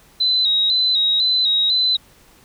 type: tone with vibrato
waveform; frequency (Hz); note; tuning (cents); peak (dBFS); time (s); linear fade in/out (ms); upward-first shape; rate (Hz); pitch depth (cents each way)
sine; 3913; B7; -17; -14; 0.2-1.97; 10; square; 2; 50
effects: pink hiss -51 dBFS RMS until 2.44 s